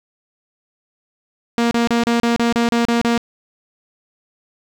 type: tone bursts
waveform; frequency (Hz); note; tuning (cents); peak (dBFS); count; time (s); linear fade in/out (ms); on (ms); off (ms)
sawtooth; 234.8; A#3; +13; -10; 10; 1.58-3.177; 0; 130; 33
effects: low-pass 6000 Hz 12 dB/octave + 7-bit